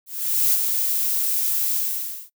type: noise with ADSR envelope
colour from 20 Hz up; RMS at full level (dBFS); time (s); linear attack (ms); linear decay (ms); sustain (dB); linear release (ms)
violet; -17; 0.06-2.3; 470; 37; -5; 560
effects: noise-tail reverb RT60 0.1 s tail -22 dB re dry